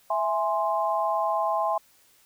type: chord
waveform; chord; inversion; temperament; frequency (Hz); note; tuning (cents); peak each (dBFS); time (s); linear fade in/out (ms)
sine; E augmented; none; equal; 659.3 / 830.6 / 1046.5; E5 / G#5 / B#5; 0 / 0 / 0; -27; 0.1-1.78; 5
effects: white hiss -60 dBFS RMS until 2.25 s